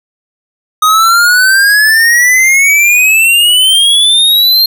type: exponential sweep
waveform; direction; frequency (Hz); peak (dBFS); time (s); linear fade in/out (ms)
square; up; 1243 to 4226; -5; 0.82-4.66; 5
effects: none